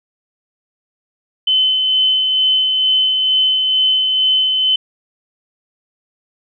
sine tone with tremolo, 3047 Hz, G7, 50 cents flat, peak -10 dBFS, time 1.47-4.76 s, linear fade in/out 5 ms, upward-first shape sine, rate 2.2 Hz, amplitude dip 30%, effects none

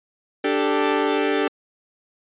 sawtooth chord, D suspended fourth, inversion none, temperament equal, 293.7 / 392 / 440 Hz, D4 / G4 / A4, 0 / 0 / 0 cents, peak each -19 dBFS, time 0.44-1.48 s, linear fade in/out 5 ms, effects resampled to 8000 Hz

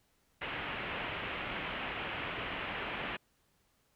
white low-pass noise, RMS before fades -39 dBFS, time 0.41-3.17 s, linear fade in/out 10 ms, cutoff 3000 Hz, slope 48 dB/octave, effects pink hiss -73 dBFS RMS until 3.95 s

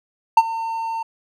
triangle tone with ADSR envelope, 906 Hz, A#5, 50 cents flat, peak -3 dBFS, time 0.37-1.03 s, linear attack 5 ms, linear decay 43 ms, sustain -18 dB, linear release 8 ms, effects none

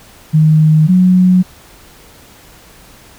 sine tone pair in turn, 155.56 / 183.08 Hz, D#3 / F#3, 0 / -18 cents, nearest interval minor third, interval 282 cents, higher second, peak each -5 dBFS, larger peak neither, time 0.33-0.88 / 0.88-1.43 s, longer neither, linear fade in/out 20 ms, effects pink hiss -41 dBFS RMS until 3.18 s

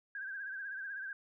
sine tone with vibrato, 1590 Hz, G6, 24 cents sharp, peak -39 dBFS, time 0.15-1.13 s, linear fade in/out 2 ms, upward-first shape sine, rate 16 Hz, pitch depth 70 cents each way, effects none

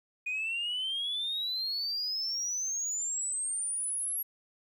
sine exponential sweep, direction up, 2455 to 11500 Hz, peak -29 dBFS, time 0.26-4.23 s, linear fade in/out 10 ms, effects tanh soft clip ceiling -28 dBFS + 11-bit

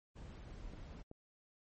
brown noise, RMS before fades -50 dBFS, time 0.15-1.03 s, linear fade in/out 20 ms
clicks, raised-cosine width 2 ms, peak -38 dBFS, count 2, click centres 0.736 / 1.114 s
effects MP3 32 kbps

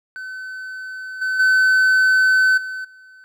triangle tone with level steps, 1520 Hz, F#6, 46 cents sharp, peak -27 / -17 / -10 / -24 / -41 dBFS, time 0.16-3.24 s, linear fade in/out 0 ms, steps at 1.21 / 1.39 / 2.57 / 2.84 s, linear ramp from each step 10 ms, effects none

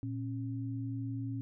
sine tone pair together, 115.39 / 272.4 Hz, A#2 / C#4, -17 / -30 cents, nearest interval octave + minor third, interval 1487 cents, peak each -36 / -39 dBFS, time 0.03-1.41 s, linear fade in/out 0 ms, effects none

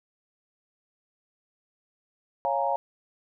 sine chord, Bb minor seventh, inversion first, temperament equal, 554.4 / 698.5 / 830.6 / 932.3 Hz, Db5 / F5 / Ab5 / Bb5, 0 / 0 / 0 / 0 cents, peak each -29 dBFS, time 2.45-2.76 s, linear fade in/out 0 ms, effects none

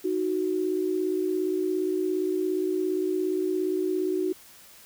sine tone pair together, 312.7 / 370 Hz, D#4 / F#4, +9 / 0 cents, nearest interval minor third, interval 291 cents, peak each -29 / -25 dBFS, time 0.04-4.33 s, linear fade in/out 10 ms, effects white hiss -51 dBFS RMS until 4.85 s

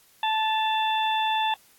harmonic tone with a mistuned harmonic, 875 Hz, A5, 10 cents flat, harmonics 1 / 2 / 3 / 4, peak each -23 / -33 / -33 / -30 dBFS, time 0.23-1.54 s, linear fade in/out 2 ms, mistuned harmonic 3, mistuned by +41 cents, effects white hiss -58 dBFS RMS until 1.78 s + AAC 64 kbps

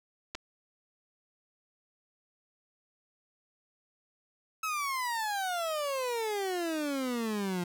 clicks, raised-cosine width 0.2 ms, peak -21 dBFS, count 2, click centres 0.349 / 0.352 s
30% pulse exponential sweep, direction down, 1307 to 172.9 Hz, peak -28 dBFS, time 4.63-7.64 s, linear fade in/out 5 ms
effects none

